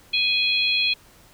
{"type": "harmonic tone", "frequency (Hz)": 832, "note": "G#5", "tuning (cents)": 3, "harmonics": [3, 4, 5], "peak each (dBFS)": [-22, -23, -24], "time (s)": [0.13, 0.94], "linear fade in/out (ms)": 10, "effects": ["pink hiss -52 dBFS RMS until 1.33 s"]}